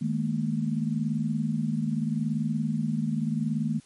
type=chord; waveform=sine; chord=D# suspended fourth; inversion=none; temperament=equal with one note detuned; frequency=155.56 / 212.3 / 233.1 Hz; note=D#3 / G#3 / A#3; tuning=0 / +38 / 0 cents; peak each=-29 dBFS; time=0.01-3.8 s; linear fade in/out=10 ms; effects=white hiss -58 dBFS RMS until 3.85 s + MP3 48 kbps